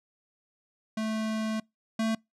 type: tone pair in turn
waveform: square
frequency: 218.9 / 222.6 Hz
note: A3 / A3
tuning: -9 / +20 cents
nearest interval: unison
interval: 29 cents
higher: second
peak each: -29 / -26 dBFS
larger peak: second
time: 0.97-1.6 / 1.99-2.15 s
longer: first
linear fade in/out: 5 ms
effects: noise-tail reverb RT60 0.2 s tail -26 dB re dry + low-pass 8000 Hz 12 dB/octave